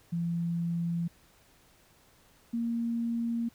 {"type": "tone pair in turn", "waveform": "sine", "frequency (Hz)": [169.8, 232.9], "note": ["F3", "A#3"], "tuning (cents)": [-48, -1], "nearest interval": "perfect fourth", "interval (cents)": 547, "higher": "second", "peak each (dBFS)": -28, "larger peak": "neither", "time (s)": [[0.12, 1.08], [2.53, 3.49]], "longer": "neither", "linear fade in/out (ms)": 10, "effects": ["pink hiss -62 dBFS RMS until 3.54 s"]}